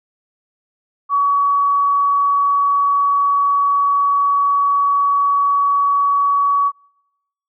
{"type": "tone", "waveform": "sine", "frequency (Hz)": 1131, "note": "C#6", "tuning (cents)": 34, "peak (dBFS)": -12, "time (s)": [1.09, 6.72], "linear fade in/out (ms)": 50, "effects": ["noise-tail reverb RT60 0.9 s tail -25 dB re dry"]}